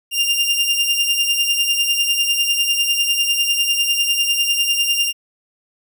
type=beating tone pair; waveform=sawtooth; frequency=2794 / 2804 Hz; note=F7 / F7; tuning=0 / +6 cents; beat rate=10 Hz; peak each=-14 / -17 dBFS; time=0.11-5.13 s; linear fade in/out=50 ms; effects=none